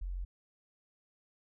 sine tone, 45.05 Hz, F#1, 45 cents flat, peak -35 dBFS, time 0.01-0.25 s, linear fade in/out 10 ms, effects none

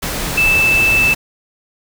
sine tone in noise, 2637 Hz, E7, in tune, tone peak -10 dBFS, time 0.37-1.14 s, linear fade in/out 10 ms, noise pink, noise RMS -21 dBFS, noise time 0.02-1.15 s, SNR +8 dB, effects none

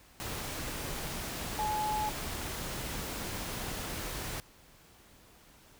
sine tone in noise, 851 Hz, G#5, 42 cents sharp, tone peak -30 dBFS, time 1.59-2.09 s, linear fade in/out 0 ms, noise pink, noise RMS -38 dBFS, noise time 0.2-4.4 s, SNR +5 dB, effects pink hiss -59 dBFS RMS until 5.79 s

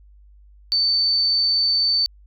sine tone, 4542 Hz, C#8, 41 cents sharp, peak -16 dBFS, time 0.72-2.06 s, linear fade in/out 0 ms, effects added 50 Hz sine -46 dBFS peak until 2.26 s

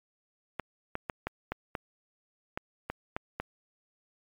clicks, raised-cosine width 0.5 ms, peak -17 dBFS, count 10, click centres 0.597 / 0.954 / 1.098 / 1.27 / 1.52 / 1.752 / 2.575 / 2.9 / 3.165 / 3.4 s, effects MP3 96 kbps

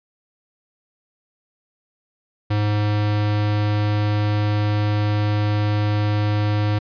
square tone, 104.7 Hz, G#2, 15 cents sharp, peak -18 dBFS, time 2.5-6.79 s, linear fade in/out 10 ms, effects resampled to 11025 Hz

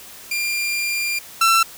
sawtooth tone pair in turn, 2393 / 1343 Hz, D7 / E6, +32 / +32 cents, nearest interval minor seventh, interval 1000 cents, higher first, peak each -17 / -9 dBFS, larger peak second, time 0.31-1.19 / 1.41-1.63 s, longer first, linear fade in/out 5 ms, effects white hiss -40 dBFS RMS until 1.77 s

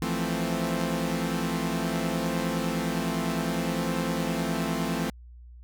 sawtooth chord, F major seventh, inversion third, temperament equal, 164.81 / 174.61 / 220 / 261.6 Hz, E3 / F3 / A3 / C4, 0 / 0 / 0 / 0 cents, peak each -28 dBFS, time 0.02-5.1 s, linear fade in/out 2 ms, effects added 60 Hz sine -44 dBFS peak until 5.63 s

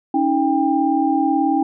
sine tone cluster, 279.6 / 318 / 796 Hz, C#4 / D#4 / G5, +15 / +38 / +26 cents, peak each -19 dBFS, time 0.14-1.63 s, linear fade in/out 5 ms, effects none

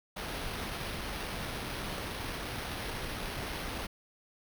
pink noise with sample-and-hold, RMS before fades -38 dBFS, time 0.16-3.87 s, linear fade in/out 10 ms, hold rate 7350 Hz, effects none

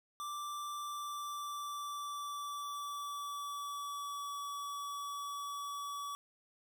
square tone with pitch glide, 1174.7 to 1141.9 Hz, D6 to D6, 0 to -49 cents, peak -40 dBFS, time 0.2-6.15 s, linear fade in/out 0 ms, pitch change -49 cents, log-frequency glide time 0.79-4.35 s, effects none

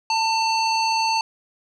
square tone with low-pass filter, 894 Hz, A5, 27 cents sharp, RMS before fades -21 dBFS, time 0.1-1.21 s, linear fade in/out 2 ms, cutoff 5000 Hz, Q 3, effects none

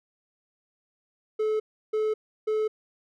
triangle tone bursts, 432 Hz, A4, 32 cents flat, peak -21 dBFS, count 3, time 1.39-2.68 s, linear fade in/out 10 ms, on 210 ms, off 330 ms, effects none

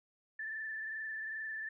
sine tone with frequency modulation, 1760 Hz, A6, in tune, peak -38 dBFS, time 0.39-1.69 s, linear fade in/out 5 ms, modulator 22.5 Hz, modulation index 1.6, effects none

